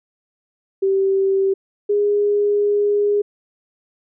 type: tone pair in turn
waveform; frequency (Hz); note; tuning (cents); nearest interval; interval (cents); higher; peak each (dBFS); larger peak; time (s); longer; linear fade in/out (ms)
sine; 388 / 411.1; G4 / G#4; -18 / -18; minor second; 100; second; -14; neither; 0.82-1.54 / 1.89-3.22; second; 10
effects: none